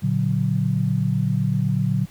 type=chord; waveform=sine; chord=Bb augmented; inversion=none; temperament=equal with one note detuned; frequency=116.54 / 144.48 / 185 Hz; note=Bb2 / D3 / F#3; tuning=0 / -28 / 0 cents; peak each=-23 / -22 / -23 dBFS; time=0.02-2.06 s; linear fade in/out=20 ms; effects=pink hiss -50 dBFS RMS until 2.1 s